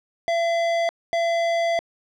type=tone bursts at uneven times; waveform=square; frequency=675 Hz; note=E5; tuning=41 cents sharp; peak=-20 dBFS; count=2; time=0.28-0.89 / 1.13-1.79 s; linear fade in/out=0 ms; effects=low-pass 4000 Hz 12 dB/octave